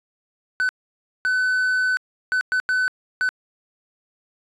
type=tone bursts at uneven times; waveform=triangle; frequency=1508 Hz; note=F#6; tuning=32 cents sharp; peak=-16 dBFS; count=6; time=0.6-0.69 / 1.25-1.97 / 2.32-2.41 / 2.52-2.6 / 2.69-2.88 / 3.21-3.29 s; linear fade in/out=0 ms; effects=resampled to 24000 Hz